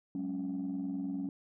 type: chord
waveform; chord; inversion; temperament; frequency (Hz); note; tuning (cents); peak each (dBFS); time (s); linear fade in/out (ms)
sine; F# suspended second; none; equal with one note detuned; 187.69 / 207.7 / 277.2; F#3 / G#3 / C#4; +25 / 0 / 0; -38 / -40 / -34; 0.15-1.29; 2
effects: tanh soft clip ceiling -29 dBFS